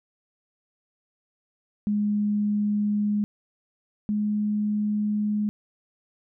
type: tone pair in turn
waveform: sine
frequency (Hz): 207.7 / 209.6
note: G#3 / G#3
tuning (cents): 0 / +16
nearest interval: unison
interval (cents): 16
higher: second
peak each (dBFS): -21 / -22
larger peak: first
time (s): 1.87-3.24 / 4.09-5.49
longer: second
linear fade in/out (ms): 0
effects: none